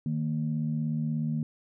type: tone pair together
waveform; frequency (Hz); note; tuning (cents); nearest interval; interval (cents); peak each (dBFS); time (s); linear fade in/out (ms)
sine; 153.9 / 230.6; D#3 / A#3; -19 / -19; perfect fifth; 700; -28 / -30; 0.06-1.43; 2
effects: tanh soft clip ceiling -19 dBFS